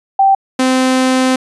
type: tone pair in turn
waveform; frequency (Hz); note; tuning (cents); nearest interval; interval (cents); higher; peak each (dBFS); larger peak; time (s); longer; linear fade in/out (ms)
sine / sawtooth; 780 / 258.6; G5 / C4; -9 / -20; octave + perfect fifth; 1911; first; -6; neither; 0.19-0.35 / 0.59-1.36; second; 5
effects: resampled to 24000 Hz